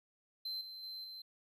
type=tone with level steps; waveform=triangle; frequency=4095 Hz; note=C8; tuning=38 cents flat; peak=-37 / -45 / -42 / -45 dBFS; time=0.45-1.22 s; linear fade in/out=5 ms; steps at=0.61 / 0.83 / 1.04 s; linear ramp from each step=2 ms; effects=none